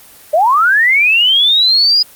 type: linear sweep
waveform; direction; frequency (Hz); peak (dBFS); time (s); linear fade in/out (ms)
sine; up; 575 to 4978; -7; 0.33-2.03; 10
effects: white hiss -40 dBFS RMS until 2.15 s + Opus 24 kbps